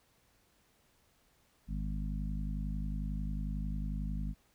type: harmonic tone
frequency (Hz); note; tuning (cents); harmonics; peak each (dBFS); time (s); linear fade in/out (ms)
51.1; G#1; -27; 1 / 2 / 3 / 4 / 5; -35 / -49 / -41 / -42 / -48; 1.67-4.35; 50
effects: pink hiss -70 dBFS RMS until 4.54 s